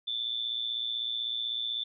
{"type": "tone with amplitude modulation", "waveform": "sine", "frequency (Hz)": 3520, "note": "A7", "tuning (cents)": 0, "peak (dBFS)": -27, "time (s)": [0.07, 1.84], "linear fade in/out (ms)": 10, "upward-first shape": "sine", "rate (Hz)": 116, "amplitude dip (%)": 70, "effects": []}